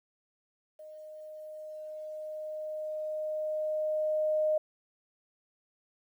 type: tone with level ramp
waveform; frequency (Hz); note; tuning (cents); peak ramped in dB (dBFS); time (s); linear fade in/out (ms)
sine; 617; D#5; -15; -45 to -24; 0.79-4.58; 5
effects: 11-bit